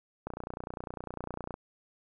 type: click train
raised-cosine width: 1 ms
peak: -23 dBFS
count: 39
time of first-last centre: 0.27-1.541 s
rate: 29.9 Hz
effects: none